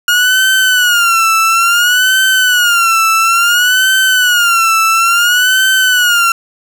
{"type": "tone with vibrato", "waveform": "30% pulse", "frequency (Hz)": 1426, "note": "F6", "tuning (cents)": 36, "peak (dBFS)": -5, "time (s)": [0.08, 6.32], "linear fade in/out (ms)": 2, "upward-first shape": "sine", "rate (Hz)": 0.58, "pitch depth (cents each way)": 130, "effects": []}